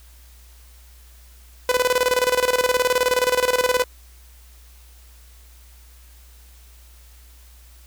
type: tone with tremolo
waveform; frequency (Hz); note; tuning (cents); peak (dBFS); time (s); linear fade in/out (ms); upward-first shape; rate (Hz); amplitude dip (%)
sawtooth; 500; B4; +21; -11; 1.69-3.84; 2; square; 19; 75
effects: added 60 Hz sine -45 dBFS peak until 7.86 s + white hiss -53 dBFS RMS until 7.86 s